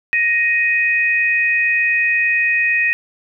sine tone pair together, 1872.4 / 2501 Hz, A#6 / D#7, +7 / +8 cents, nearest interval perfect fourth, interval 501 cents, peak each -16 dBFS, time 0.13-2.93 s, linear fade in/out 0 ms, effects none

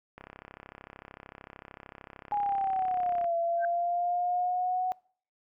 click train, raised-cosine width 0.5 ms, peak -29 dBFS, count 103, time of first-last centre 0.18-3.243 s, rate 33.3 Hz
sine exponential two-way sweep, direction down then up, 830.6 to 675 to 741 Hz, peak -26 dBFS, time 2.32-4.92 s, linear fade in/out 0 ms, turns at 3.35 s
sine tone with exponential growth, 1568 Hz, G6, in tune, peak -29 dBFS, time 3.57-3.65 s, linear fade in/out 2 ms, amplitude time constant 16 ms
effects noise-tail reverb RT60 0.5 s tail -24 dB re dry

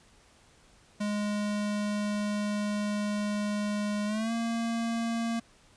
square tone with pitch glide, 207.6 to 230.3 Hz, G#3 to A#3, 0 to -21 cents, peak -29 dBFS, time 1-5.4 s, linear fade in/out 10 ms, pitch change +179 cents, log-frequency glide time 4.06-4.32 s, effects pink hiss -60 dBFS RMS until 5.76 s + resampled to 22050 Hz

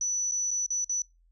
sine tone with dropouts, 5950 Hz, F#8, 9 cents sharp, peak -26 dBFS, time 0.01-1.02 s, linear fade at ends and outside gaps 2 ms, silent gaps 0.313-0.319 / 0.508-0.512 / 0.663-0.704 / 0.845-0.894 s, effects noise-tail reverb RT60 0.2 s tail -21 dB re dry + added 42 Hz sine -60 dBFS peak until 1.31 s

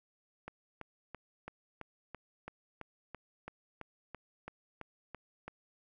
click train, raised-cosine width 0.5 ms, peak -28 dBFS, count 16, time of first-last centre 0.48-5.48 s, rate 3 Hz, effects none

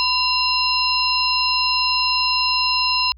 sine tone cluster, 1006 / 2767 / 4115 / 5170 Hz, B5 / F7 / C8 / E8, +32 / -17 / -30 / -34 cents, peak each -22 dBFS, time 0-3.12 s, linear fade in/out 0 ms, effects added 60 Hz sine -42 dBFS peak until 3.17 s

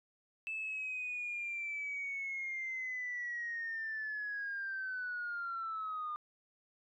sine linear sweep, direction down, 2635 to 1207 Hz, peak -36 dBFS, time 0.47-6.16 s, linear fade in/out 0 ms, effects tanh soft clip ceiling -32 dBFS

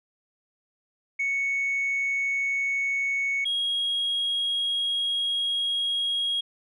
sine tone pair in turn, 2217 / 3285 Hz, C#7 / G#7, 0 / -20 cents, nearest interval perfect fifth, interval 680 cents, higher second, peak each -22 dBFS, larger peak neither, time 1.19-3.45 / 3.45-6.41 s, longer second, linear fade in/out 10 ms, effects tanh soft clip ceiling -21 dBFS

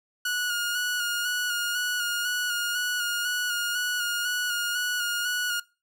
sawtooth tone with vibrato, 1447 Hz, F#6, 39 cents flat, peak -22 dBFS, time 0.25-5.6 s, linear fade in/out 5 ms, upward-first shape square, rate 2 Hz, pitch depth 25 cents each way, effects noise-tail reverb RT60 0.3 s tail -22 dB re dry

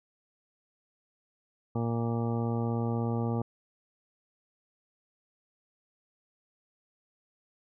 harmonic tone, 116.54 Hz, A#2, in tune, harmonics 1 / 2 / 3 / 4 / 5 / 6 / 7 / 8 / 10, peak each -30 / -32 / -39 / -37 / -44 / -45 / -41 / -48 / -46 dBFS, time 1.75-3.42 s, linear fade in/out 5 ms, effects none

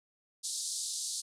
white band-pass noise, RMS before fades -37 dBFS, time 0.43-1.22 s, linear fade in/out 20 ms, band 3900 to 9600 Hz, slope 48 dB/octave, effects none

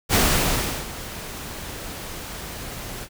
pink noise with ADSR envelope, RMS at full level -17 dBFS, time 0.09-3.09 s, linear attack 48 ms, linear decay 720 ms, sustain -17 dB, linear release 64 ms, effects none

